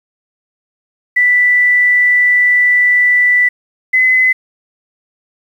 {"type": "tone pair in turn", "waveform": "sine", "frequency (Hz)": [1975.5, 2028], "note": ["B6", "B6"], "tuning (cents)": [0, 45], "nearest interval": "unison", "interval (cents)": 45, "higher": "second", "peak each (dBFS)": [-7, -7], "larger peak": "neither", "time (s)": [[1.16, 3.49], [3.93, 4.33]], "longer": "first", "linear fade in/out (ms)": 10, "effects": ["7-bit"]}